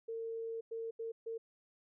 sine tone bursts at uneven times, 454.5 Hz, A#4, 44 cents flat, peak -38 dBFS, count 4, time 0.08-0.61 / 0.71-0.91 / 0.99-1.12 / 1.26-1.38 s, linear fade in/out 10 ms, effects none

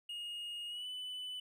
triangle tone with pitch glide, 2861 to 2996 Hz, F7 to F#7, +41 to +21 cents, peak -39 dBFS, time 0.09-1.4 s, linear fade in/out 5 ms, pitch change +80 cents, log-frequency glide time 0.68-0.87 s, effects none

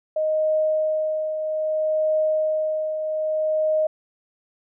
sine tone with tremolo, 622.3 Hz, D#5, in tune, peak -17 dBFS, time 0.16-3.87 s, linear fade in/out 5 ms, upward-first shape triangle, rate 0.62 Hz, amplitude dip 55%, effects none

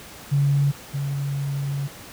sine tone pair in turn, 141.3 / 140.08 Hz, C#3 / C#3, +34 / +18 cents, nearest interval unison, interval 16 cents, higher first, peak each -16 / -23 dBFS, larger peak first, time 0.31-0.72 / 0.93-1.88 s, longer second, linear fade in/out 20 ms, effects pink hiss -41 dBFS RMS until 2.12 s + high-pass 60 Hz 12 dB/octave

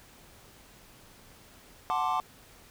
triangle chord, D dominant seventh, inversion first, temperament equal, 740 / 880 / 1046.5 / 1174.7 Hz, F#5 / A5 / C6 / D6, 0 / 0 / 0 / 0 cents, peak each -30 dBFS, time 1.9-2.2 s, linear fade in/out 0 ms, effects pink hiss -55 dBFS RMS until 2.7 s

